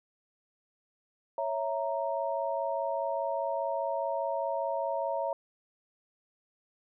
sine chord, A# diminished, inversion first, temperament equal, 554.4 / 659.3 / 932.3 Hz, C#5 / E5 / A#5, 0 / 0 / 0 cents, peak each -33 / -33 / -34 dBFS, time 1.38-5.33 s, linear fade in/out 2 ms, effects none

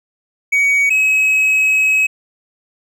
triangle tone pair in turn, 2253 / 2556 Hz, C#7 / D#7, +28 / +46 cents, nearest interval major second, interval 218 cents, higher second, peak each -9 dBFS, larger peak neither, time 0.52-0.9 / 0.9-2.07 s, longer second, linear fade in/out 10 ms, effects none

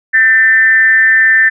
sine tone with frequency modulation, 1789 Hz, A6, 28 cents sharp, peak -5 dBFS, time 0.13-1.5 s, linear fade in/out 20 ms, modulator 229 Hz, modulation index 0.52, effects none

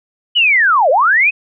sine linear two-way sweep, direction down then up, 3020 to 493.9 to 2597 Hz, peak -8 dBFS, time 0.35-1.31 s, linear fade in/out 20 ms, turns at 0.9 s, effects none

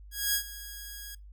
5% pulse tone with ADSR envelope, 1648 Hz, G#6, 14 cents flat, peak -13 dBFS, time 0.11-1.15 s, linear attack 230 ms, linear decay 88 ms, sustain -17 dB, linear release 5 ms, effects noise-tail reverb RT60 0.2 s tail -23 dB re dry + added 50 Hz sine -46 dBFS peak until 1.32 s

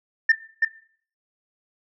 sine tone with echo, 1795 Hz, A6, 34 cents sharp, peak -10 dBFS, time 0.29-0.32 s, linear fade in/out 5 ms, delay 330 ms, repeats 1, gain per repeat -5 dB, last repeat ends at 0.65 s, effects noise-tail reverb RT60 0.5 s tail -17 dB re dry + tanh soft clip ceiling -10 dBFS

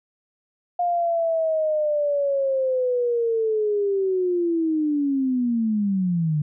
sine linear sweep, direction down, 709 to 145.9 Hz, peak -19 dBFS, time 0.79-6.42 s, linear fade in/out 5 ms, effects none

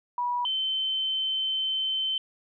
sine tone pair in turn, 973 / 3081 Hz, B5 / G7, -26 / -31 cents, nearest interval octave + minor sixth, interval 1995 cents, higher second, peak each -25 dBFS, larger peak neither, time 0.18-0.45 / 0.45-2.18 s, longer second, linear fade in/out 2 ms, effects none

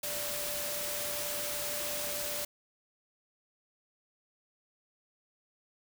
sine tone in noise, 587.3 Hz, D5, in tune, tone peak -41 dBFS, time 0.03-2.45 s, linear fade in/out 5 ms, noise white, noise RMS -36 dBFS, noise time 0.03-2.45 s, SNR -8 dB, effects none

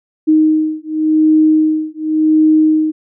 sine beating tone pair, 311.1 / 312 Hz, D#4 / D#4, 0 / +5 cents, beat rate 0.9 Hz, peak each -12 dBFS, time 0.27-2.92 s, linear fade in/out 20 ms, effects none

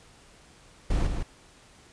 brown noise with echo, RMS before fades -24 dBFS, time 0.9-1.07 s, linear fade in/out 5 ms, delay 160 ms, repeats 1, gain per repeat -5 dB, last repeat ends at 1.23 s, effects pink hiss -55 dBFS RMS until 1.92 s + resampled to 22050 Hz

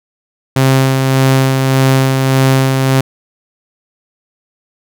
sawtooth tone with tremolo, 133.1 Hz, C3, 30 cents sharp, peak -3 dBFS, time 0.56-3.01 s, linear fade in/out 5 ms, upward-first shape sine, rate 1.7 Hz, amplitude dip 35%, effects none

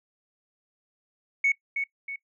sine tone with echo, 2217 Hz, C#7, in tune, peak -18 dBFS, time 1.44-1.52 s, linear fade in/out 5 ms, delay 320 ms, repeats 2, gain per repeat -7 dB, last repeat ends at 2.16 s, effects noise-tail reverb RT60 0.1 s tail -22 dB re dry + tanh soft clip ceiling -15 dBFS

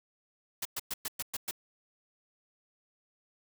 white noise bursts, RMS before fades -35 dBFS, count 7, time 0.62-1.511 s, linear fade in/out 5 ms, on 33 ms, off 110 ms, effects none

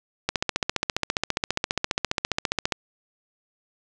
click train, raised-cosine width 0.2 ms, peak -5 dBFS, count 37, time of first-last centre 0.29-2.722 s, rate 14.8 Hz, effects resampled to 24000 Hz + 7-bit

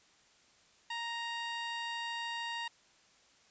15% pulse tone, 933 Hz, A#5, 1 cent sharp, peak -30 dBFS, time 0.9-2.68 s, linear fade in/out 5 ms, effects white hiss -65 dBFS RMS until 3.5 s + resampled to 16000 Hz

